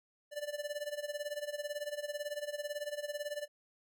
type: tone with tremolo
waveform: square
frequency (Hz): 587.3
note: D5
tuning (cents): 0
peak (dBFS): -35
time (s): 0.31-3.48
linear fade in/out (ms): 50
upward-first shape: sine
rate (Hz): 18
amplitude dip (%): 85
effects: none